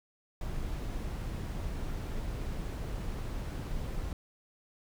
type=noise; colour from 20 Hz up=brown; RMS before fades=-36 dBFS; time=0.41-4.13 s; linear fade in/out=2 ms; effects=none